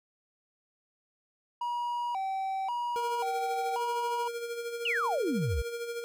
triangle tone with vibrato, 860 Hz, A5, 40 cents flat, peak -28 dBFS, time 1.61-4.28 s, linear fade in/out 5 ms, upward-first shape square, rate 0.93 Hz, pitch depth 190 cents each way
square tone with tremolo, 470.2 Hz, A#4, 15 cents sharp, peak -33 dBFS, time 2.96-6.04 s, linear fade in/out 0 ms, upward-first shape sine, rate 13 Hz, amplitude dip 50%
sine exponential sweep, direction down, 3022 to 56.5 Hz, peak -27 dBFS, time 4.85-5.62 s, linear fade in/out 5 ms
effects none

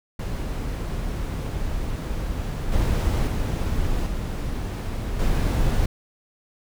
brown noise with level steps, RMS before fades -27 / -21 / -24 / -27 / -21 dBFS, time 0.19-5.86 s, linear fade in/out 5 ms, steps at 2.72 / 3.27 / 4.06 / 5.19 s, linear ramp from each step 5 ms, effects none

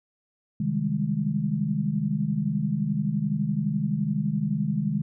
sine chord, Ab major seventh, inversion first, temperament equal with one note detuned, 133.1 / 155.56 / 196 / 207.7 Hz, C3 / Eb3 / G3 / Ab3, +30 / 0 / 0 / 0 cents, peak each -32 / -27 / -31 / -27 dBFS, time 0.6-5.02 s, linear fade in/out 5 ms, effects none

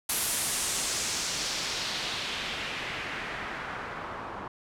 white noise with low-pass filter sweep, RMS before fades -33 dBFS, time 0.09-4.48 s, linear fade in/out 5 ms, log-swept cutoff 12000 to 1000 Hz, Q 1.5, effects none

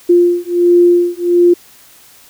sine beating tone pair, 349.2 / 350.6 Hz, F4 / F4, 0 / +7 cents, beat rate 1.4 Hz, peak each -10 dBFS, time 0.09-1.54 s, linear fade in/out 10 ms, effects white hiss -43 dBFS RMS until 2.29 s

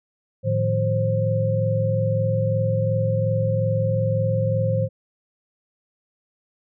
sine tone cluster, 109.7 / 152.7 / 175.2 / 528 Hz, A2 / D#3 / F3 / C5, -5 / -32 / +6 / +16 cents, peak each -21 / -27 / -30 / -23 dBFS, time 0.43-4.89 s, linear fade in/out 50 ms, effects none

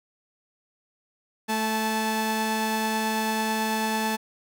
sawtooth tone pair together, 220 / 870.9 Hz, A3 / A5, 0 / -18 cents, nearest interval 2 octaves, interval 2382 cents, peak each -23 / -23 dBFS, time 1.48-4.17 s, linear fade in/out 20 ms, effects none

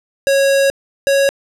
square tone pair in turn, 550 / 552.8 Hz, C#5 / C#5, -14 / -5 cents, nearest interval unison, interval 9 cents, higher second, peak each -11 dBFS, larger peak neither, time 0.27-0.7 / 1.07-1.29 s, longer first, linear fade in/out 0 ms, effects low-pass 12000 Hz 12 dB/octave

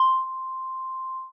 sine tone with ADSR envelope, 1046.5 Hz, C6, in tune, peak -12 dBFS, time 0-1.32 s, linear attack 3 ms, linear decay 250 ms, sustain -17 dB, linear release 150 ms, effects tanh soft clip ceiling -13 dBFS

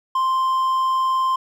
triangle tone, 1046.5 Hz, C6, in tune, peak -15 dBFS, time 0.15-1.36 s, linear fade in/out 5 ms, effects none

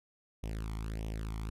sawtooth tone with flanger, 54.3 Hz, A1, 22 cents flat, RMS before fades -38 dBFS, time 0.43-1.5 s, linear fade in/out 5 ms, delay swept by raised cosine 0.33 to 0.93 ms, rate 1.6 Hz, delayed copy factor +0.8, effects resampled to 32000 Hz

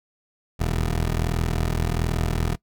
15% pulse tone pair together, 41.36 / 77.78 Hz, E1 / D#2, +7 / 0 cents, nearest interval major seventh, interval 1093 cents, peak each -16 / -24 dBFS, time 0.59-2.56 s, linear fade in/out 20 ms, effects noise-tail reverb RT60 0.1 s tail -21 dB re dry

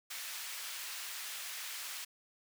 pink high-pass noise, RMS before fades -43 dBFS, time 0.1-2.05 s, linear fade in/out 10 ms, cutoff 1800 Hz, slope 12 dB/octave, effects none

